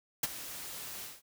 white noise with ADSR envelope, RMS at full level -28 dBFS, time 0.23-1.22 s, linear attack 5 ms, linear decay 29 ms, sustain -15 dB, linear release 190 ms, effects none

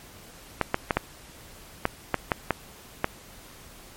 clicks, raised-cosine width 0.5 ms, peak -6 dBFS, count 9, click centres 0.613 / 0.744 / 0.908 / 0.97 / 1.854 / 2.143 / 2.318 / 2.507 / 3.044 s, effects pink hiss -48 dBFS RMS until 3.96 s + MP3 64 kbps

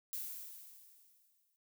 violet noise with exponential decay, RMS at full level -40 dBFS, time 0.13-1.56 s, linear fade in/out 0 ms, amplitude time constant 310 ms, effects noise-tail reverb RT60 0.2 s tail -24 dB re dry

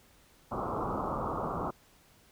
white low-pass noise, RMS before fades -34 dBFS, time 0.51-1.71 s, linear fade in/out 10 ms, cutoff 1300 Hz, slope 96 dB/octave, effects pink hiss -62 dBFS RMS until 2.31 s

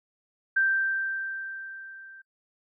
sine tone with level ramp, 1568 Hz, G6, in tune, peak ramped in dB -19 to -45 dBFS, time 0.56-2.22 s, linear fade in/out 10 ms, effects noise-tail reverb RT60 0.1 s tail -24 dB re dry

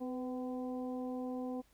harmonic tone with a mistuned harmonic, 254.6 Hz, C4, 47 cents flat, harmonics 1 / 2 / 3 / 4, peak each -38 / -43 / -48 / -55 dBFS, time 0-1.62 s, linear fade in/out 20 ms, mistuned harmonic 2, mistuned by -28 cents, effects added 50 Hz sine -70 dBFS peak until 1.73 s + pink hiss -70 dBFS RMS until 1.73 s

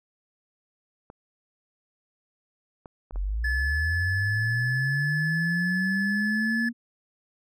clicks, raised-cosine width 1 ms, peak -29 dBFS, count 4, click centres 1.101 / 2.858 / 3.109 / 3.159 s
sine linear sweep, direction up, 41.2 to 236.4 Hz, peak -25 dBFS, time 3.12-6.73 s, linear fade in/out 50 ms
triangle tone, 1724 Hz, A6, 36 cents flat, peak -24 dBFS, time 3.44-6.69 s, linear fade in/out 5 ms
effects none

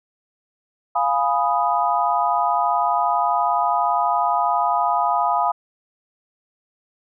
sine chord, F half-diminished seventh, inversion none, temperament equal, 698.5 / 830.6 / 987.8 / 1244.5 Hz, F5 / Ab5 / Cb6 / Eb6, 0 / 0 / 0 / 0 cents, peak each -22 / -22 / -22 / -23 dBFS, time 0.95-5.52 s, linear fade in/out 10 ms, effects none

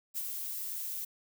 violet noise with ADSR envelope, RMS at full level -34 dBFS, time 0.14-1.05 s, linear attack 35 ms, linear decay 42 ms, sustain -4 dB, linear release 7 ms, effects none

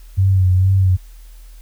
sine tone with vibrato, 93.9 Hz, F#2, 26 cents sharp, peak -10 dBFS, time 0.17-0.97 s, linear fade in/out 20 ms, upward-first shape sine, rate 2.2 Hz, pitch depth 46 cents each way, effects added 40 Hz sine -36 dBFS peak until 1.61 s + white hiss -52 dBFS RMS until 1.61 s

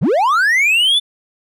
triangle linear sweep, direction up, 95 to 3558 Hz, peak -9 dBFS, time 0.01-1 s, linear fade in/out 20 ms, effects none

